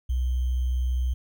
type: tone with sample-and-hold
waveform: sine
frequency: 62.7 Hz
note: B1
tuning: 27 cents sharp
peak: -22 dBFS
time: 0.09-1.14 s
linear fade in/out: 10 ms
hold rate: 3150 Hz
effects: none